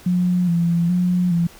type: tone with vibrato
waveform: sine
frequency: 174.61 Hz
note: F3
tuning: in tune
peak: -15 dBFS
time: 0.06-1.47 s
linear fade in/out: 5 ms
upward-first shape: square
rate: 1.2 Hz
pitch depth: 45 cents each way
effects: pink hiss -45 dBFS RMS until 1.59 s